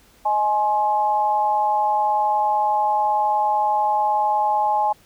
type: tone with amplitude modulation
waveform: sine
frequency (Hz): 842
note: G#5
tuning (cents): +24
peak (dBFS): -13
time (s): 0.25-4.93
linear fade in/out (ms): 10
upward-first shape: sine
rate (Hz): 219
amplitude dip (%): 75
effects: pink hiss -54 dBFS RMS until 5.05 s